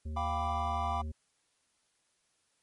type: harmonic tone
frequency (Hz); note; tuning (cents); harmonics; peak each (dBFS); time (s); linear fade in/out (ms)
77.2; D#2; -13; 1 / 3 / 5 / 7; -35 / -46 / -55 / -59; 0.05-1.12; 10
type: chord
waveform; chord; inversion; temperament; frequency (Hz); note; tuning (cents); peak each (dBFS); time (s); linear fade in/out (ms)
triangle; G dominant seventh; third; equal; 698.5 / 784 / 987.8 / 1174.7; F5 / G5 / B5 / D6; 0 / 0 / 0 / 0; -35; 0.16-1.02; 10
effects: white hiss -74 dBFS RMS until 2.62 s + MP3 48 kbps